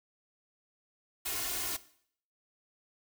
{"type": "noise with comb filter", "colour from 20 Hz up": "white", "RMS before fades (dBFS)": -35, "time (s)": [1.25, 1.77], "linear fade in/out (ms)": 10, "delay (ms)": 2.8, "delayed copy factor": 0.95, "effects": ["noise-tail reverb RT60 0.6 s tail -17 dB re dry"]}